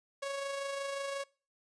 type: tone with amplitude modulation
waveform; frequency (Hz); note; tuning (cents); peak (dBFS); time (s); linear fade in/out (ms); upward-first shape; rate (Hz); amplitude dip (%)
sawtooth; 554.4; C#5; 0; -30; 0.22-1.24; 10; sine; 25.6; 35
effects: noise-tail reverb RT60 0.4 s tail -24 dB re dry + resampled to 22050 Hz